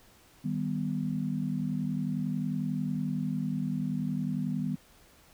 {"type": "chord", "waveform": "sine", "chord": "Eb augmented", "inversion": "none", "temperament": "equal", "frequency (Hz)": [155.56, 196, 246.9], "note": ["Eb3", "G3", "B3"], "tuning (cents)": [0, 0, 0], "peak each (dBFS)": -33, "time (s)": [0.44, 4.76], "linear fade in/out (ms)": 10, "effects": ["pink hiss -59 dBFS RMS until 5.33 s"]}